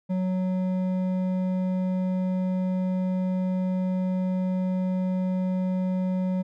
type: tone with hard clipping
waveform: sine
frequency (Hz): 185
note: F#3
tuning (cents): 0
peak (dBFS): -25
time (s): 0.09-6.43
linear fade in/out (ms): 20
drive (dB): 8
effects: none